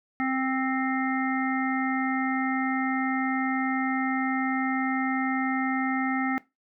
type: harmonic tone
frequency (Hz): 262.9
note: C4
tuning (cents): +8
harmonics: 1 / 3 / 5 / 7 / 8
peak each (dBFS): -26 / -31 / -33 / -34 / -35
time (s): 0.2-6.38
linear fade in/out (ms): 0
effects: noise-tail reverb RT60 0.2 s tail -18 dB re dry